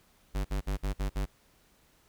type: tone bursts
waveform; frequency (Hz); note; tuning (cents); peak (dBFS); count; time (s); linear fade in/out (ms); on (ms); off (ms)
square; 49; G1; 0; -29; 6; 0.34-1.26; 20; 110; 52
effects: pink hiss -65 dBFS RMS until 2.08 s